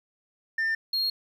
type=tone pair in turn; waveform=sine; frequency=1797 / 4274 Hz; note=A6 / C8; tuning=+36 / +36 cents; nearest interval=octave + minor third; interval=1500 cents; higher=second; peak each=-21 dBFS; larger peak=neither; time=0.58-0.75 / 0.93-1.1 s; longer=neither; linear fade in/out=5 ms; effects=tanh soft clip ceiling -23 dBFS + 10-bit